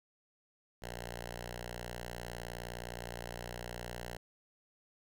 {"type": "tone with notch filter", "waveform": "5% pulse", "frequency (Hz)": 59.5, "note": "A#1", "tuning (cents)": 36, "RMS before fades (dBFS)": -44, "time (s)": [0.82, 4.17], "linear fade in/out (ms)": 5, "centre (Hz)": 280, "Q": 0.85, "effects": []}